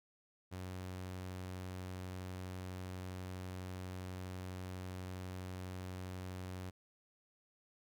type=tone; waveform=sawtooth; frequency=92.2 Hz; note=F#2; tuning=6 cents flat; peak=-39 dBFS; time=0.51-6.71 s; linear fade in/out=20 ms; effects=none